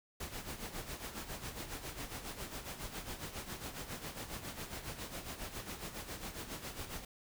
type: noise with tremolo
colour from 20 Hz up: pink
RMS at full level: -42 dBFS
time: 0.2-7.05 s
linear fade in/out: 5 ms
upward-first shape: sine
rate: 7.3 Hz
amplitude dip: 65%
effects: none